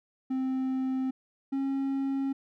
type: tone pair in turn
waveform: triangle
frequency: 261.6 / 271.9 Hz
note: C4 / C#4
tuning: 0 / -33 cents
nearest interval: minor second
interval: 67 cents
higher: second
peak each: -25 dBFS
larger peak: neither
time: 0.3-1.11 / 1.52-2.33 s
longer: neither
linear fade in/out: 10 ms
effects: none